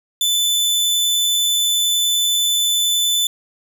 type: tone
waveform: sawtooth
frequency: 3509 Hz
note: A7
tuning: 5 cents flat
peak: -12 dBFS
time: 0.21-3.27 s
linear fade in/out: 2 ms
effects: none